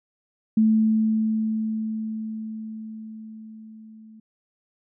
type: tone with level ramp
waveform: sine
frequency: 219.2 Hz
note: A3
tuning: 6 cents flat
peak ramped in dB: -14 to -44 dBFS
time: 0.57-4.2 s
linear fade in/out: 5 ms
effects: none

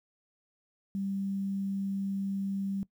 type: tone with quantisation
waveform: sine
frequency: 196 Hz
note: G3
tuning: in tune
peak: -30 dBFS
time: 0.95-2.83 s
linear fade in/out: 0 ms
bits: 10
effects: noise-tail reverb RT60 0.1 s tail -20 dB re dry

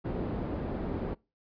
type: low-pass noise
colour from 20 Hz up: white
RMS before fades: -34 dBFS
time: 0.04-1.15 s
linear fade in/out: 20 ms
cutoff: 380 Hz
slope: 12 dB/octave
effects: noise-tail reverb RT60 0.3 s tail -25 dB re dry + resampled to 11025 Hz

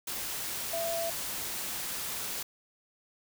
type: tone in noise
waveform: sine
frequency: 669 Hz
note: E5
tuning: 25 cents sharp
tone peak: -31 dBFS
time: 0.73-1.1 s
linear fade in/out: 5 ms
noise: white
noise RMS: -36 dBFS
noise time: 0.07-2.43 s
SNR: +2 dB
effects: none

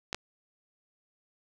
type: clicks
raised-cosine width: 0.2 ms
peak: -16 dBFS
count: 2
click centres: 0.129 / 0.146 s
effects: none

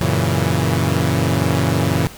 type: chord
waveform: sawtooth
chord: F# dominant seventh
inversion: none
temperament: equal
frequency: 92.5 / 116.54 / 138.59 / 164.81 Hz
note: F#2 / A#2 / C#3 / E3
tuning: 0 / 0 / 0 / 0 cents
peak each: -17 dBFS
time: 0.01-2.07 s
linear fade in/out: 0 ms
effects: pink hiss -38 dBFS RMS until 2.17 s

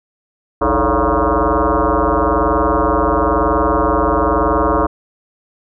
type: tone with frequency modulation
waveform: sine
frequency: 325.5 Hz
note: E4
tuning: 22 cents flat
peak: -11 dBFS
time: 0.61-4.87 s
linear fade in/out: 10 ms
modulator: 126 Hz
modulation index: 7.4
effects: none

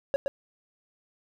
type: tone with echo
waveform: triangle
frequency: 554.4 Hz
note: C#5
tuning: in tune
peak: -19 dBFS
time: 0.14-0.16 s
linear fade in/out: 0 ms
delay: 120 ms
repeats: 1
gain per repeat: -4 dB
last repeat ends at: 0.28 s
effects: none

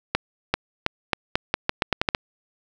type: accelerating click train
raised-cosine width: 0.3 ms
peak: -3 dBFS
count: 12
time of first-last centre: 0.15-2.149 s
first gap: 390 ms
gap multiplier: 0.83
effects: none

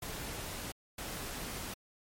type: noise bursts at uneven times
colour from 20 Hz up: pink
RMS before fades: -41 dBFS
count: 2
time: 0.02-0.72 / 0.98-1.74 s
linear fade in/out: 5 ms
effects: MP3 64 kbps

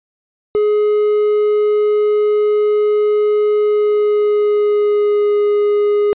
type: tone with pitch glide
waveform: triangle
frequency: 420 to 413.7 Hz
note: G#4 to G#4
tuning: +19 to -7 cents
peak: -9 dBFS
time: 0.55-6.13 s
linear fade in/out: 0 ms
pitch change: -26 cents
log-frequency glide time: 3.58-5.37 s
effects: resampled to 8000 Hz

